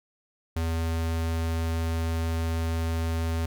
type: tone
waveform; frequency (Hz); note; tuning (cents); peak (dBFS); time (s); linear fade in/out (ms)
square; 82.1; E2; -6; -26; 0.56-3.46; 5
effects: none